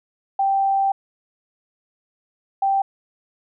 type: tone pair in turn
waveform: sine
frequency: 783 / 783 Hz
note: G5 / G5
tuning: -2 / -2 cents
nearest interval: unison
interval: 0 cents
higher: neither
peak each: -16 dBFS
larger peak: neither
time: 0.39-0.92 / 2.62-2.82 s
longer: first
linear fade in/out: 5 ms
effects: none